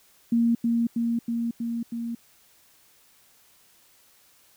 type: tone with echo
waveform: sine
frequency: 233.1 Hz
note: A#3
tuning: in tune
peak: -18 dBFS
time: 0.32-0.55 s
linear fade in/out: 5 ms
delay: 320 ms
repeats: 5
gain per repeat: -2 dB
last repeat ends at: 2.15 s
effects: white hiss -59 dBFS RMS until 4.56 s